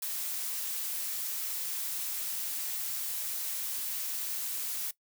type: noise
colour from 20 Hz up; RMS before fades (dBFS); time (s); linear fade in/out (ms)
blue; -35; 0.02-4.91; 5
effects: noise-tail reverb RT60 0.1 s tail -19 dB re dry